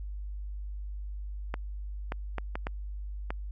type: clicks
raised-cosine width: 0.5 ms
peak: -18 dBFS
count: 6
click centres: 1.541 / 2.121 / 2.383 / 2.555 / 2.669 / 3.305 s
effects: added 50 Hz sine -35 dBFS peak until 3.51 s + AAC 64 kbps